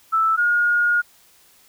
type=tone pair in turn; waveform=sine; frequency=1318.5 / 1431.2 Hz; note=E6 / F6; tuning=0 / +42 cents; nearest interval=minor second; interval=142 cents; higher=second; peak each=-15 dBFS; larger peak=neither; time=0.12-0.37 / 0.37-1.02 s; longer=second; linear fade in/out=20 ms; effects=white hiss -54 dBFS RMS until 1.68 s